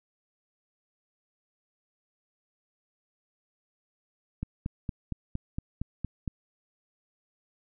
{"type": "click train", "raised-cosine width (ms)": 5, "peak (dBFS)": -19, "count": 9, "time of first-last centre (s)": [4.43, 6.278], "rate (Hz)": 4.33, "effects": []}